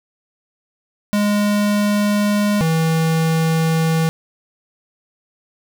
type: tone pair in turn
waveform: square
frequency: 206.5 / 161.87 Hz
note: G#3 / E3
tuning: -10 / -31 cents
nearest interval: major third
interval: 421 cents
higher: first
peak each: -15 dBFS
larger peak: neither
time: 1.13-2.61 / 2.61-4.09 s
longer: neither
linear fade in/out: 0 ms
effects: none